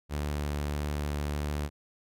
sawtooth tone with vibrato, 73.42 Hz, D2, in tune, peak -26 dBFS, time 0.09-1.7 s, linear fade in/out 50 ms, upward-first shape triangle, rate 1.6 Hz, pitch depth 9 cents each way, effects none

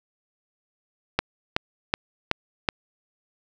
click train, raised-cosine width 0.3 ms, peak -4 dBFS, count 5, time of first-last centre 1.19-2.688 s, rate 2.67 Hz, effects none

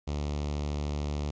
sawtooth tone with notch filter, 73.42 Hz, D2, in tune, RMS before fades -32 dBFS, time 0.07-1.31 s, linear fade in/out 10 ms, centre 1600 Hz, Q 1.3, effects resampled to 16000 Hz + 11-bit

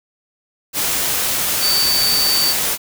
sine tone in noise, 4573 Hz, D8, 47 cents flat, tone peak -15 dBFS, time 1.6-2.55 s, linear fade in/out 50 ms, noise white, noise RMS -19 dBFS, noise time 0.73-2.78 s, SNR +1 dB, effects none

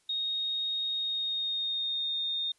sine tone with pitch glide, 3729 to 3669 Hz, A#7 to A#7, 0 to -28 cents, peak -29 dBFS, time 0.09-2.52 s, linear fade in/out 5 ms, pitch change -28 cents, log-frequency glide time 0.91-2.22 s, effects white hiss -69 dBFS RMS until 2.58 s + resampled to 24000 Hz

